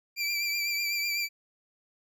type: tone with vibrato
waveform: 25% pulse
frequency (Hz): 2349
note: D7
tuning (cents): 0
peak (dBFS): -24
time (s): 0.16-1.29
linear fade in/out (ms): 50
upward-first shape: triangle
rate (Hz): 8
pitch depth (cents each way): 41
effects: none